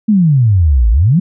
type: exponential two-way sweep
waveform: sine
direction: down then up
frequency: 224.6 to 51.91 to 195.3 Hz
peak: -6 dBFS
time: 0.08-1.2 s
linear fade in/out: 10 ms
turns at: 0.9 s
effects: none